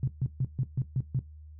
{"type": "tone bursts", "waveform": "sine", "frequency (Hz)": 130.81, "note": "C3", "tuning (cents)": 0, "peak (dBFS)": -24, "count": 7, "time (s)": [0.03, 1.192], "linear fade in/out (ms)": 2, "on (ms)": 46, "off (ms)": 140, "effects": ["noise-tail reverb RT60 0.2 s tail -17 dB re dry", "added 76 Hz sine -45 dBFS peak until 1.59 s"]}